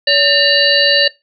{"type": "harmonic tone with a mistuned harmonic", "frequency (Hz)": 568, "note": "C#5", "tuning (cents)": 42, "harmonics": [1, 3, 5, 7, 8], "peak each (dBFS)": [-16, -16, -16, -16, -16], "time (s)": [0.07, 1.08], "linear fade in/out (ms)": 5, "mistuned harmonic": 3, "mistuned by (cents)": 98, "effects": ["noise-tail reverb RT60 0.2 s tail -19 dB re dry"]}